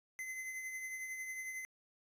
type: tone with tremolo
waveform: square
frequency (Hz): 2049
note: C7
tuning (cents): -37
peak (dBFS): -40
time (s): 0.19-1.65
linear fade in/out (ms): 0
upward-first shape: triangle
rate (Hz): 11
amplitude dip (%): 45
effects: resampled to 32000 Hz + 12-bit

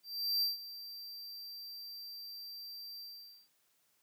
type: tone with ADSR envelope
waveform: square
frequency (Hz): 4699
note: D8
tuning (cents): 0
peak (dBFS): -29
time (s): 0.03-3.49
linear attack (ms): 390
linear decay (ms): 150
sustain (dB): -16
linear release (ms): 490
effects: white hiss -74 dBFS RMS until 4.02 s + high-pass 80 Hz 12 dB/octave

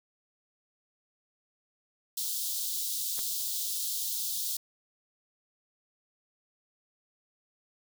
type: high-pass noise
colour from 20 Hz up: white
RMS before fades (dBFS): -33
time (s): 2.17-4.57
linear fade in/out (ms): 5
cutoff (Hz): 3400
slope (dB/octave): 48
type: clicks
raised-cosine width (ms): 0.5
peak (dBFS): -37 / -29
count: 2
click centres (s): 3.178 / 3.191
effects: none

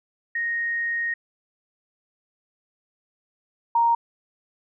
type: tone pair in turn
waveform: sine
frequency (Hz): 1864.7 / 932.4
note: A#6 / A#5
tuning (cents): 0 / 0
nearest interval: octave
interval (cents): 1200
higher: first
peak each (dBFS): -23 / -16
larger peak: second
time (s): 0.35-1.14 / 3.75-3.95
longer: first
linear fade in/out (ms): 5
effects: none

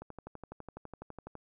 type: click train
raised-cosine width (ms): 1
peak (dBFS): -30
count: 17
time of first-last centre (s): 0.02-1.353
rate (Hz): 12
effects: none

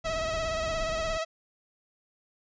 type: tone with vibrato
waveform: sawtooth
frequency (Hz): 645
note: E5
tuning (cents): -38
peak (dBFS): -25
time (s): 0.04-1.25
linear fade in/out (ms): 20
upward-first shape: sine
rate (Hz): 17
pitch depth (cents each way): 38
type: noise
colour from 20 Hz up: brown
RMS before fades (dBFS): -38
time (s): 0.04-1.18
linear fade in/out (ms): 10
effects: resampled to 16000 Hz

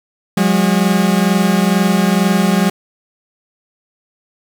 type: tone pair together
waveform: 40% pulse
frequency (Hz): 180.94 / 203.1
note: F#3 / G#3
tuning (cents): -38 / -38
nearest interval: major second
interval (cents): 200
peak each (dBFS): -13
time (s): 0.37-2.7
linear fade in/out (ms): 5
effects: none

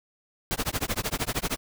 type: noise with tremolo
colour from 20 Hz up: pink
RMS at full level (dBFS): -26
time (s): 0.51-1.57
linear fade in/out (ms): 0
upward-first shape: sine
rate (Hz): 13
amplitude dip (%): 100
effects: none

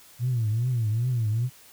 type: tone with vibrato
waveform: sine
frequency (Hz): 116.54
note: A#2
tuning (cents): 0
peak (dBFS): -21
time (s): 0.19-1.5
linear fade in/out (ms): 50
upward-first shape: triangle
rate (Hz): 2.5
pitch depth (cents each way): 190
effects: tanh soft clip ceiling -18 dBFS + white hiss -52 dBFS RMS until 1.72 s

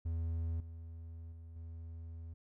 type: tone with level steps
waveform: triangle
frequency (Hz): 82.41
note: E2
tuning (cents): 0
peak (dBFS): -32 / -43 / -46 / -42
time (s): 0.05-2.34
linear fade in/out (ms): 10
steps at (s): 0.6 / 1.32 / 1.56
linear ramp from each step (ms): 2
effects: none

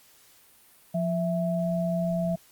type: tone pair together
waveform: sine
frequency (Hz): 174.55 / 659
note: F3 / E5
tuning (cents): -1 / -1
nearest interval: octave + major seventh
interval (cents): 2300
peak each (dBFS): -26 / -28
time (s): 0.94-2.36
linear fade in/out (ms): 10
effects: white hiss -57 dBFS RMS until 2.51 s + Opus 48 kbps

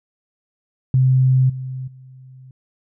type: tone with level steps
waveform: sine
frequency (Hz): 130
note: C3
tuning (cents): -11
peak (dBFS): -11 / -25 / -39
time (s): 0.94-2.51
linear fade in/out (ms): 2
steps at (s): 1.49 / 1.87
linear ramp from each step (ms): 10
effects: none

